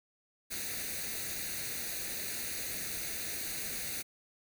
white noise with comb filter, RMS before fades -38 dBFS, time 0.5-4.03 s, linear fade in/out 20 ms, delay 0.47 ms, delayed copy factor +0.7, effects none

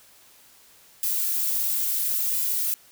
violet noise with flanger, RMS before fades -25 dBFS, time 1.03-2.74 s, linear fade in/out 0 ms, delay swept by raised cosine 2 to 2.9 ms, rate 0.71 Hz, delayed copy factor +0.55, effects white hiss -54 dBFS RMS until 2.91 s

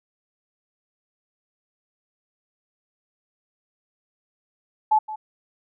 sine tone with echo, 862 Hz, A5, 36 cents flat, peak -14 dBFS, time 4.91-4.99 s, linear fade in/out 10 ms, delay 170 ms, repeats 1, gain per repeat -15 dB, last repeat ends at 5.16 s, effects none

